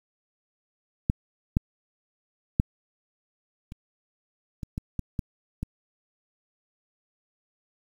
clicks, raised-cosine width 5 ms, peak -9 / -8 / -7 / -27 / -21 / -18 / -16 / -15 / -17 dBFS, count 9, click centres 1.099 / 1.569 / 2.599 / 3.721 / 4.632 / 4.779 / 4.993 / 5.192 / 5.63 s, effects 8-bit

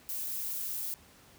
violet noise, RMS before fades -36 dBFS, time 0.09-0.94 s, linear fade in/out 0 ms, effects pink hiss -58 dBFS RMS until 1.38 s + high-pass 60 Hz 12 dB/octave

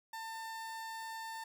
30% pulse tone, 897 Hz, A5, 33 cents sharp, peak -39 dBFS, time 0.13-1.44 s, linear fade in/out 5 ms, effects none

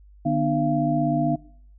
sine tone cluster, 149.5 / 246.1 / 302.1 / 685 Hz, D3 / B3 / D4 / F5, +31 / -6 / +49 / -34 cents, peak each -25 dBFS, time 0.25-1.36 s, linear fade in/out 10 ms, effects noise-tail reverb RT60 0.6 s tail -21 dB re dry + added 50 Hz sine -47 dBFS peak until 1.78 s

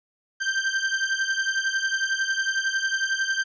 40% pulse beating tone pair, 1563 / 1574 Hz, G6 / G6, -6 / +7 cents, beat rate 11 Hz, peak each -25 dBFS, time 0.4-3.44 s, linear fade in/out 20 ms, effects resampled to 16000 Hz

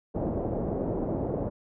white low-pass noise, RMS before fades -30 dBFS, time 0.14-1.5 s, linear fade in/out 20 ms, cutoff 580 Hz, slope 24 dB/octave, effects none

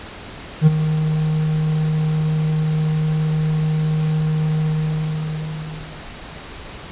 triangle tone with ADSR envelope, 155.56 Hz, D#3, in tune, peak -3 dBFS, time 0.61-6.02 s, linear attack 59 ms, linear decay 21 ms, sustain -11 dB, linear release 1400 ms, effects pink hiss -35 dBFS RMS until 6.91 s + resampled to 8000 Hz

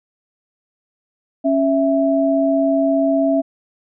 sine tone pair together, 275.9 / 659.3 Hz, C#4 / E5, -8 / 0 cents, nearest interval octave + minor third, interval 1508 cents, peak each -16 dBFS, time 1.44-3.42 s, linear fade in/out 20 ms, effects none

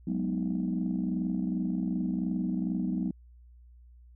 sine chord, G# minor seventh, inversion third, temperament equal, 185 / 207.7 / 246.9 / 311.1 Hz, F#3 / G#3 / B3 / D#4, 0 / 0 / 0 / 0 cents, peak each -30 / -35 / -32 / -35 dBFS, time 0.07-3.11 s, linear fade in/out 5 ms, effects tanh soft clip ceiling -20 dBFS + added 60 Hz sine -51 dBFS peak until 4.15 s

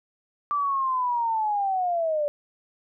sine linear sweep, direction down, 1174.7 to 576 Hz, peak -22 dBFS, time 0.51-2.28 s, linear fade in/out 0 ms, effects none

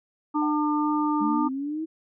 harmonic tone, 300.3 Hz, D4, 39 cents sharp, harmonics 1 / 3 / 4, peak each -23 / -28 / -29 dBFS, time 0.34-1.49 s, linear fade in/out 20 ms
sine tone with exponential decay, 757 Hz, F#5, 39 cents sharp, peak -32 dBFS, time 0.42-0.73 s, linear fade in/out 1 ms, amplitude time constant 66 ms
sine linear sweep, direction up, 206.6 to 325.3 Hz, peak -27 dBFS, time 1.2-1.86 s, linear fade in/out 20 ms
effects none

